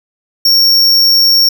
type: tone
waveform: square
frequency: 5510 Hz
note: F8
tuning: 24 cents flat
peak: -6 dBFS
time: 0.45-1.49 s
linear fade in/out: 5 ms
effects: none